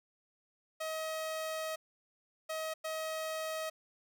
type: tone bursts at uneven times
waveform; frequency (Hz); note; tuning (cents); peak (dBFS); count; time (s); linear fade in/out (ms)
sawtooth; 634; D#5; +32; -32; 3; 0.8-1.76 / 2.49-2.74 / 2.84-3.7; 10
effects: none